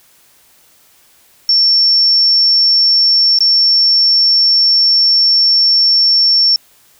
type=tone with dropouts; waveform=sine; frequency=5440 Hz; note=F8; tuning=46 cents flat; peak=-7 dBFS; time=1.49-6.56 s; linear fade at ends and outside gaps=1 ms; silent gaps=3.388-3.406 s; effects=white hiss -49 dBFS RMS until 6.99 s